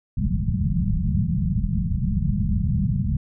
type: low-pass noise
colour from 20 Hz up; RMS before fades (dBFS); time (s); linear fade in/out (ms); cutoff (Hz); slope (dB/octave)
white; -22; 0.17-3.17; 5; 210; 96
effects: none

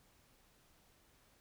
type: silence
effects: pink hiss -69 dBFS RMS until 1.4 s

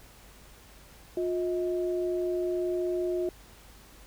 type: tone pair together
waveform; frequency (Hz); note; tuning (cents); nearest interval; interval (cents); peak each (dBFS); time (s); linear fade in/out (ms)
sine; 356.4 / 635.4; F4 / D#5; +35 / +36; minor seventh; 1001; -27 / -35; 1.17-3.29; 2
effects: added 50 Hz sine -54 dBFS peak until 4.06 s + pink hiss -54 dBFS RMS until 4.06 s

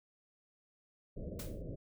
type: low-pass noise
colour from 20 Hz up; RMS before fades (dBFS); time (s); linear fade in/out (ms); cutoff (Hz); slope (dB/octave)
pink; -43; 1.16-1.76; 20; 620; 96
type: noise with exponential decay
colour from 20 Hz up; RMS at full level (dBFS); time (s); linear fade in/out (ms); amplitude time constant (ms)
white; -43; 1.39-1.62; 5; 48
effects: none

